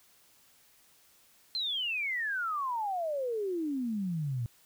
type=exponential sweep; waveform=sine; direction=down; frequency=4186 to 113.3 Hz; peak=-30 dBFS; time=1.55-4.46 s; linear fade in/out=0 ms; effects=white hiss -63 dBFS RMS until 4.65 s